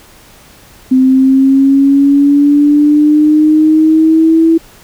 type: linear sweep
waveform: sine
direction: up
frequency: 258.2 to 328.7 Hz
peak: -4 dBFS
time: 0.91-4.58 s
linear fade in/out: 10 ms
effects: pink hiss -40 dBFS RMS until 4.83 s